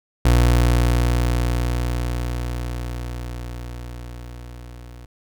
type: tone with level ramp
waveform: 30% pulse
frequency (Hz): 60.1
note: B1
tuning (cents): -46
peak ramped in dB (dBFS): -9 to -35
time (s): 0.25-5.06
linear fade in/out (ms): 5
effects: none